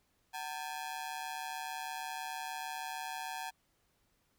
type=ring-modulated tone; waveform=sawtooth; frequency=830.6 Hz; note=G#5; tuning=in tune; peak=-32 dBFS; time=0.33-3.51 s; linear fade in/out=20 ms; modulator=73.2 Hz; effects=pink hiss -75 dBFS RMS until 4.38 s